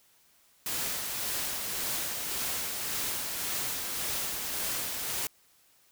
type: noise with tremolo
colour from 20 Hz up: white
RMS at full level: -32 dBFS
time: 0.66-5.27 s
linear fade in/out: 2 ms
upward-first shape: sine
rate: 1.8 Hz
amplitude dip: 30%
effects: white hiss -64 dBFS RMS until 5.91 s